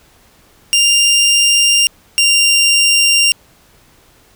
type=tone pair in turn; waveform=20% pulse; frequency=2794 / 2782 Hz; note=F7 / F7; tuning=0 / -7 cents; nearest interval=unison; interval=7 cents; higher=first; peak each=-4 dBFS; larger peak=neither; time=0.73-1.87 / 2.18-3.32 s; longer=neither; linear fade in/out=0 ms; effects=pink hiss -49 dBFS RMS until 4.35 s